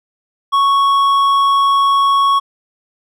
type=tone with hard clipping; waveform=sine; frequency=1108.7 Hz; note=C#6; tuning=in tune; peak=-11 dBFS; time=0.52-2.4 s; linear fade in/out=20 ms; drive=6 dB; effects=none